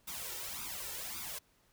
white noise with flanger, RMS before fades -42 dBFS, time 0.07-1.39 s, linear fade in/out 10 ms, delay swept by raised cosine 0.82 to 2.22 ms, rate 1.8 Hz, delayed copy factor +0.75, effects pink hiss -70 dBFS RMS until 1.72 s

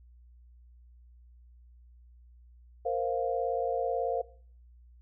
sine chord, Bb suspended second, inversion none, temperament just, 466.2 / 524.4 / 699.2 Hz, Bb4 / C5 / F5, 0 / +4 / +2 cents, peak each -32 dBFS, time 2.85-4.22 s, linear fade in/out 10 ms, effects noise-tail reverb RT60 0.5 s tail -20 dB re dry + added 60 Hz sine -53 dBFS peak until 5.01 s

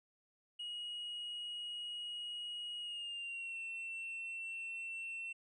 triangle tone with pitch glide, 2893 to 2699 Hz, F#7 to E7, -40 to +40 cents, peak -39 dBFS, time 0.59-5.33 s, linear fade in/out 10 ms, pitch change -120 cents, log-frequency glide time 2.8-3.59 s, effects tanh soft clip ceiling -35 dBFS + resampled to 24000 Hz

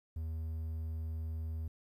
triangle tone, 80 Hz, D#2, 49 cents sharp, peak -34 dBFS, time 0.16-1.68 s, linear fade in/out 5 ms, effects 12-bit

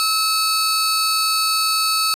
sawtooth tone pair together, 1296 / 4474 Hz, E6 / C#8, -30 / +15 cents, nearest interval octave + major sixth, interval 2145 cents, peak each -16 dBFS, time 0-2.14 s, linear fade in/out 0 ms, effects resampled to 32000 Hz

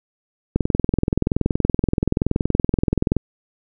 click train, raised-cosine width 3 ms, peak -4 dBFS, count 56, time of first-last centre 0.56-3.167 s, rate 21.1 Hz, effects none

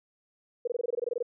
sine tone bursts, 480 Hz, B4, 49 cents flat, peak -26 dBFS, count 13, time 0.65-1.227 s, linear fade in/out 5 ms, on 25 ms, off 21 ms, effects none

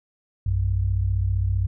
sine tone pair together, 59.92 / 95.2 Hz, A#1 / F#2, +48 / +50 cents, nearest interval minor sixth, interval 802 cents, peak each -24 / -21 dBFS, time 0.46-1.67 s, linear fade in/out 5 ms, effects none

